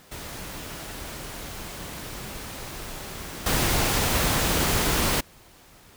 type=noise with level steps; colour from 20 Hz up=pink; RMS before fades=-37 / -23 dBFS; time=0.11-5.21 s; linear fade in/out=10 ms; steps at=3.46 s; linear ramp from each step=5 ms; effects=pink hiss -52 dBFS RMS until 5.96 s